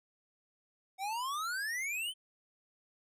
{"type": "exponential sweep", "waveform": "square", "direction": "up", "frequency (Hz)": [743, 3136], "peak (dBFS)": -35, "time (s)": [0.98, 2.14], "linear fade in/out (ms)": 50, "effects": ["resampled to 32000 Hz"]}